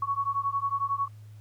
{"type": "beating tone pair", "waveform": "sine", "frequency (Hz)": [1108.7, 1119.7], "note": ["C#6", "C#6"], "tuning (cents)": [0, 17], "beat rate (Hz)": 11, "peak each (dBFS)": -29, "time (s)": [0.02, 1.08], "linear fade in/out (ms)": 5, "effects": ["added 106 Hz sine -44 dBFS peak until 1.4 s", "pink hiss -64 dBFS RMS until 1.4 s"]}